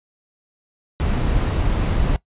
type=noise; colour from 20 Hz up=brown; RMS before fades=-19 dBFS; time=1-2.16 s; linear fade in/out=0 ms; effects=noise-tail reverb RT60 0.1 s tail -19 dB re dry + resampled to 8000 Hz